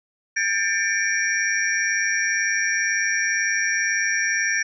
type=tone cluster; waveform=sine; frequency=1603 / 1791 / 2253 / 2355 / 5670 Hz; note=G6 / A6 / C#7 / D7 / F8; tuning=+38 / +30 / +28 / +4 / +25 cents; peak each=-26 / -23 / -29 / -29 / -27 dBFS; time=0.36-4.63 s; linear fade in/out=10 ms; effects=none